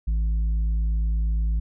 triangle tone with tanh clipping, 54.3 Hz, A1, 22 cents flat, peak -21 dBFS, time 0.07-1.6 s, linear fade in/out 10 ms, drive 9 dB, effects none

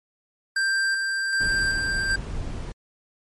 square tone with tremolo, 1578 Hz, G6, 11 cents sharp, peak -21 dBFS, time 0.56-2.16 s, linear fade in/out 5 ms, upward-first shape square, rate 1.3 Hz, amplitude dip 30%
brown noise, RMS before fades -31 dBFS, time 1.4-2.72 s, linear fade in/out 5 ms
effects low-pass 10000 Hz 12 dB/octave + MP3 48 kbps

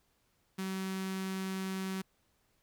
sawtooth tone with notch filter, 190 Hz, F#3, 46 cents sharp, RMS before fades -37 dBFS, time 0.58-2.02 s, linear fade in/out 10 ms, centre 610 Hz, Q 1.1, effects pink hiss -74 dBFS RMS until 2.62 s

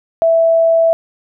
sine tone, 659.3 Hz, E5, in tune, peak -8 dBFS, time 0.22-0.93 s, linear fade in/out 0 ms, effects none

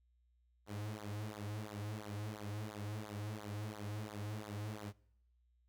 sawtooth tone with flanger, 105.1 Hz, G#2, 21 cents sharp, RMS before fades -44 dBFS, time 0.66-4.93 s, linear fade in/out 50 ms, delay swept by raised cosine 0.36 to 5.26 ms, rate 2.9 Hz, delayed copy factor -1, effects noise-tail reverb RT60 0.8 s tail -25 dB re dry + added 60 Hz sine -70 dBFS peak until 5.68 s

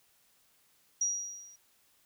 sine tone with level ramp, 5750 Hz, F8, 50 cents sharp, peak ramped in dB -25 to -53 dBFS, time 1.01-1.56 s, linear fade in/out 5 ms, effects white hiss -68 dBFS RMS until 2.05 s

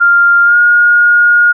sine tone with pitch glide, 1397 to 1431.3 Hz, F6 to F6, 0 to +42 cents, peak -4 dBFS, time 0-1.53 s, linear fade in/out 20 ms, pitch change +42 cents, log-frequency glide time 0.44-0.57 s, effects none

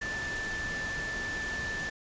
sine tone in noise, 1760 Hz, A6, in tune, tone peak -33 dBFS, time 0.01-1.9 s, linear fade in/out 10 ms, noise pink, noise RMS -39 dBFS, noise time 0.01-1.9 s, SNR +3 dB, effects resampled to 16000 Hz

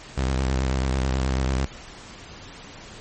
sawtooth tone with vibrato, 65.41 Hz, C2, in tune, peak -17 dBFS, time 0.17-1.66 s, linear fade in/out 10 ms, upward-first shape sine, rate 9.2 Hz, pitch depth 65 cents each way, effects pink hiss -42 dBFS RMS until 3 s + MP3 32 kbps

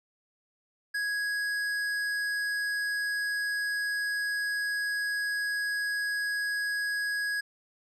triangle tone with tanh clipping, 1661.2 Hz, G#6, in tune, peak -30 dBFS, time 0.94-7.41 s, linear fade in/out 10 ms, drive 17 dB, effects none

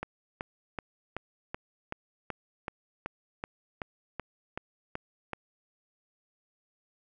click train, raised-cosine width 0.5 ms, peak -19 dBFS, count 15, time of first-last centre 0.03-5.333 s, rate 2.64 Hz, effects none

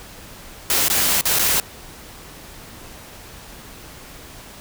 white noise with dropouts, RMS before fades -18 dBFS, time 0.7-1.6 s, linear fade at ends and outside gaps 1 ms, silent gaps 0.883-0.9 / 1.211-1.254 / 1.388-1.393 s, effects pink hiss -40 dBFS RMS until 4.6 s

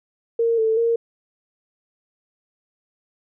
sine tone with pitch steps, 461.7 / 443.5 / 463.2 Hz, A#4 / A4 / A#4, -17 / +14 / -11 cents, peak -16 dBFS, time 0.39-0.96 s, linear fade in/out 5 ms, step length 190 ms, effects none

